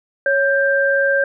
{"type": "tone pair together", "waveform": "sine", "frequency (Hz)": [554.4, 1579.4], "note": ["C#5", "G6"], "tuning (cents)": [0, 13], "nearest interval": "octave + tritone", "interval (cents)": 1813, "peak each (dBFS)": -16, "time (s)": [0.26, 1.24], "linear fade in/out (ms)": 2, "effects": []}